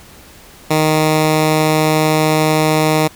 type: tone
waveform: 10% pulse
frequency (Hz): 155.56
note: D#3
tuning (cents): 0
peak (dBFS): -3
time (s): 0.7-3.08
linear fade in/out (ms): 10
effects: pink hiss -41 dBFS RMS until 3.15 s